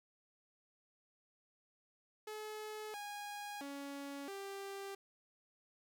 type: tone with pitch steps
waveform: sawtooth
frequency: 428.3 / 822 / 280.6 / 394.1 Hz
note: A4 / G#5 / C#4 / G4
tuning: -47 / -18 / +21 / +9 cents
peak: -40 dBFS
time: 2.27-4.95 s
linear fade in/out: 5 ms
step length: 670 ms
effects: 13-bit

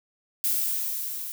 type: noise with level ramp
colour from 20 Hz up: violet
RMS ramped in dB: -24 to -35 dBFS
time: 0.44-1.32 s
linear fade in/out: 0 ms
effects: none

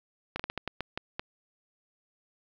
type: slowing click train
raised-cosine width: 0.3 ms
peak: -16 dBFS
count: 9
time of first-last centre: 0.36-1.195 s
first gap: 35 ms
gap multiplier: 1.3
effects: low-pass 5000 Hz 12 dB/octave + 9-bit

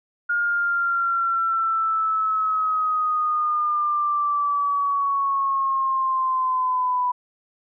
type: linear sweep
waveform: sine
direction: down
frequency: 1423 to 987.8 Hz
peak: -19 dBFS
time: 0.29-7.12 s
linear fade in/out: 10 ms
effects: none

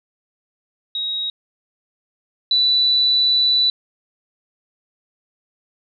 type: tone pair in turn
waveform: sine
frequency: 3796 / 3969 Hz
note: A#7 / B7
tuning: +31 / +8 cents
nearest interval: minor second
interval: 77 cents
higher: second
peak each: -21 / -13 dBFS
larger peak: second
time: 0.95-1.3 / 2.51-3.7 s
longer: second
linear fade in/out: 2 ms
effects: none

